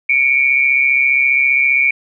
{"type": "tone pair together", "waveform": "sine", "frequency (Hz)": [2242, 2377], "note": ["C#7", "D7"], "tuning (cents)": [19, 20], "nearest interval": "minor second", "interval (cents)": 101, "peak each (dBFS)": -13, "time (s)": [0.09, 1.91], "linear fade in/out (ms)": 5, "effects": []}